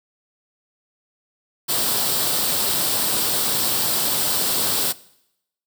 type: noise with comb filter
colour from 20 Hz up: white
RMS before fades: -21 dBFS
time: 1.68-4.93 s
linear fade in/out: 20 ms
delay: 0.23 ms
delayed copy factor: +0.5
effects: noise-tail reverb RT60 0.8 s tail -20 dB re dry + high-pass 100 Hz 12 dB/octave